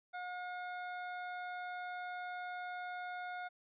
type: tone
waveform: 25% pulse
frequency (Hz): 720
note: F#5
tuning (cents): -47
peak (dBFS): -37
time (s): 0.13-3.49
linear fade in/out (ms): 20
effects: resampled to 8000 Hz